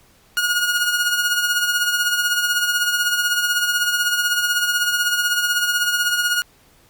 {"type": "tone with tremolo", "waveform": "sawtooth", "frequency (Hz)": 1439, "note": "F#6", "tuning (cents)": -49, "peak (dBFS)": -11, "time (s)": [0.37, 6.42], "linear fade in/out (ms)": 0, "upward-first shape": "triangle", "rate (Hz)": 16, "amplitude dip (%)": 60, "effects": ["pink hiss -54 dBFS RMS until 6.89 s", "Opus 48 kbps"]}